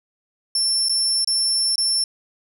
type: tone with dropouts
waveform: 35% pulse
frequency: 5390 Hz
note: E8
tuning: 38 cents sharp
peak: -15 dBFS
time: 0.55-2.04 s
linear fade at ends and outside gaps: 2 ms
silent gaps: 0.886-0.894 / 1.246-1.274 / 1.757-1.78 s
effects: none

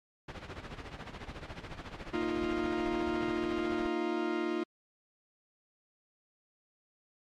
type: noise with tremolo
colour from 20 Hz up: pink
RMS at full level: -40 dBFS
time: 0.28-3.87 s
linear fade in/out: 5 ms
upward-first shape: sine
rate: 14 Hz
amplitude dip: 70%
type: chord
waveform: 40% pulse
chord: Bb suspended fourth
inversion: none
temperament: equal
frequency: 233.1 / 311.1 / 349.2 Hz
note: Bb3 / Eb4 / F4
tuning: 0 / 0 / 0 cents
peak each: -38 / -34 / -32 dBFS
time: 2.13-4.64 s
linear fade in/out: 10 ms
effects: low-pass 3000 Hz 12 dB/octave + MP3 96 kbps

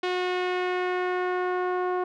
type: tone with low-pass filter sweep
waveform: sawtooth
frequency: 363.1 Hz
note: F#4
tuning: 33 cents flat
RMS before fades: -27 dBFS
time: 0.03-2.04 s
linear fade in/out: 5 ms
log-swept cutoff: 3400 to 1100 Hz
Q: 1.4
effects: none

